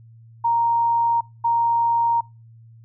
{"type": "tone pair in turn", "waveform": "sine", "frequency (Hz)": [932.3, 932.3], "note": ["A#5", "A#5"], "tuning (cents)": [0, 0], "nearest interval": "unison", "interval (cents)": 0, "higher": "neither", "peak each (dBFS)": -16, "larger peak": "neither", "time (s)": [[0.44, 1.21], [1.44, 2.21]], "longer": "neither", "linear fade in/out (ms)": 10, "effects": ["noise-tail reverb RT60 0.3 s tail -25 dB re dry", "added 114 Hz sine -44 dBFS peak until 2.84 s"]}